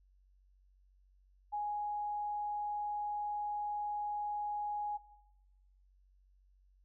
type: tone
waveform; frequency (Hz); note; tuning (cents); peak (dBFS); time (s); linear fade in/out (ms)
sine; 831; G#5; +1; -34; 1.52-4.98; 20
effects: noise-tail reverb RT60 1.0 s tail -19 dB re dry + added 47 Hz sine -64 dBFS peak until 6.84 s